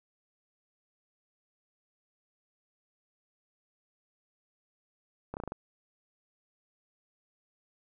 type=slowing click train; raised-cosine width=1 ms; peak=-23 dBFS; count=6; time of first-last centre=5.34-5.521 s; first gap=29 ms; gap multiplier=1.11; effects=none